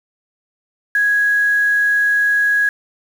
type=tone with quantisation; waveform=sine; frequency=1661.2 Hz; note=G#6; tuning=in tune; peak=-12 dBFS; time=0.95-2.69 s; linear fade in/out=2 ms; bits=6; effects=none